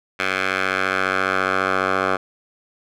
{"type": "tone with band-pass filter sweep", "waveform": "10% pulse", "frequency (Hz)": 94.6, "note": "F#2", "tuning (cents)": 39, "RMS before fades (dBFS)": -21, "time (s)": [0.19, 2.17], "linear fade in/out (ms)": 10, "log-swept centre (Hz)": [2000, 1100], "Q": 1.8, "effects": []}